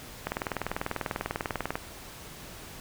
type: click train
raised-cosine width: 0.5 ms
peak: -14 dBFS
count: 31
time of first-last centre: 0.27-1.755 s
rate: 20.2 Hz
effects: pink hiss -45 dBFS RMS until 2.8 s